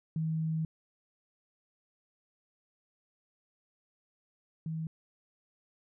sine tone pair in turn, 159.6 / 160.34 Hz, D#3 / E3, +44 / -48 cents, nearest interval unison, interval 8 cents, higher second, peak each -29 / -33 dBFS, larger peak first, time 0.16-0.65 / 4.66-4.87 s, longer first, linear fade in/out 2 ms, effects none

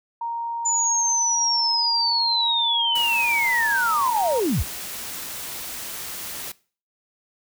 sine tone, 932 Hz, A#5, 1 cent flat, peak -25 dBFS, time 0.21-4.4 s, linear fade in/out 5 ms
sine linear sweep, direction down, 7050 to 38.15 Hz, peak -19 dBFS, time 0.65-4.63 s, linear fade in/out 10 ms
white noise, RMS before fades -33 dBFS, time 2.95-6.52 s, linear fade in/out 5 ms
effects noise-tail reverb RT60 0.4 s tail -21 dB re dry

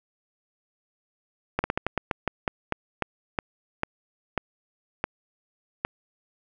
slowing click train, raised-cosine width 0.5 ms, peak -9 dBFS, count 16, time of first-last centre 1.59-5.85 s, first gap 50 ms, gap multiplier 1.22, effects none

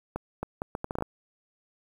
accelerating click train, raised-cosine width 1 ms, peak -17 dBFS, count 10, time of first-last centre 0.16-1.024 s, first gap 270 ms, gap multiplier 0.7, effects 8-bit

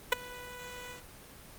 10% pulse tone with ADSR envelope, 493.9 Hz, B4, in tune, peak -11 dBFS, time 0.12-1.04 s, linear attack 6 ms, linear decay 11 ms, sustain -24 dB, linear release 130 ms, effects pink hiss -51 dBFS RMS until 1.58 s + Opus 24 kbps

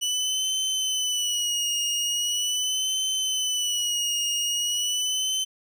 25% pulse tone with vibrato, 2960 Hz, F#7, in tune, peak -20 dBFS, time 0.01-5.45 s, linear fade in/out 20 ms, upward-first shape sine, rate 0.41 Hz, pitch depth 62 cents each way, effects none

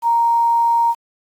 sine tone with quantisation, 932.3 Hz, A#5, in tune, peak -12 dBFS, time 0.02-0.95 s, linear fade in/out 50 ms, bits 7, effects AAC 64 kbps

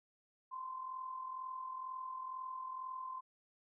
sine tone with amplitude modulation, 1037 Hz, C6, 16 cents flat, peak -39 dBFS, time 0.51-3.21 s, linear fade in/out 20 ms, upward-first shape sine, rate 42.1 Hz, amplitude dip 55%, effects none

